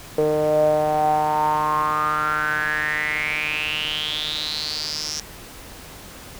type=tone with band-pass filter sweep; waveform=sawtooth; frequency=152.4 Hz; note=D#3; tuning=36 cents flat; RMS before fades=-22 dBFS; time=0.18-5.2 s; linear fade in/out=2 ms; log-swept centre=490 to 5700 Hz; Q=8.4; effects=pink hiss -40 dBFS RMS until 6.39 s

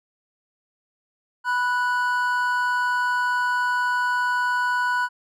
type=tone pair together; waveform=triangle; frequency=987.8 / 1476.1 Hz; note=B5 / F#6; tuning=0 / -5 cents; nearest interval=perfect fifth; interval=695 cents; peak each=-21 dBFS; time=1.44-5.09 s; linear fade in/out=50 ms; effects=none

